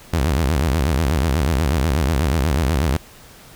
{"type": "tone with vibrato", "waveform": "sawtooth", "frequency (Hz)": 73.42, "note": "D2", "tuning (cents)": 0, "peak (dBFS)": -12, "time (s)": [0.13, 2.97], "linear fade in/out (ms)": 5, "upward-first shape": "sine", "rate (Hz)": 8.2, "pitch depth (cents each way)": 270, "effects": ["pink hiss -44 dBFS RMS until 3.55 s"]}